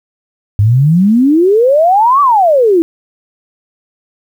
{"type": "exponential two-way sweep", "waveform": "sine", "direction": "up then down", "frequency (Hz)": [98, 1174.7, 319.4], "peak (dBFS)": -5, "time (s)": [0.59, 2.82], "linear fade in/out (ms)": 0, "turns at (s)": 2.21, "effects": ["7-bit"]}